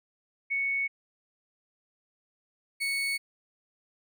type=tone pair in turn; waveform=sine / 35% pulse; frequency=2217 / 2217 Hz; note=C#7 / C#7; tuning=0 / 0 cents; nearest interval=unison; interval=0 cents; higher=neither; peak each=-26 dBFS; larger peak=neither; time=0.5-0.88 / 2.8-3.18 s; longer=neither; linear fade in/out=20 ms; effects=none